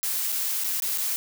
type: noise with dropouts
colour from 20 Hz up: blue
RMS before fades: -27 dBFS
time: 0.03-1.16 s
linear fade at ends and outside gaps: 0 ms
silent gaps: 0.32-0.324 / 0.637-0.644 / 0.801-0.822 / 0.977-0.982 s
effects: none